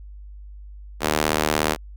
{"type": "tone with high-pass filter", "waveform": "sawtooth", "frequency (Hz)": 76.9, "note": "D#2", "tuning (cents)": -20, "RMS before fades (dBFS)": -22, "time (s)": [1, 1.77], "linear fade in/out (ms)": 50, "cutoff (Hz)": 350, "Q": 0.61, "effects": ["added 50 Hz sine -37 dBFS peak until 1.96 s"]}